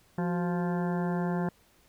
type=harmonic tone with a mistuned harmonic; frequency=174.7 Hz; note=F3; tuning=1 cent sharp; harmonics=1 / 2 / 3 / 4 / 5 / 6 / 8 / 9 / 10; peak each=-28 / -35 / -40 / -39 / -40 / -44 / -47 / -47 / -48 dBFS; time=0.18-1.49 s; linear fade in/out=2 ms; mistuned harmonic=2; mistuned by=+85 cents; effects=pink hiss -63 dBFS RMS until 1.88 s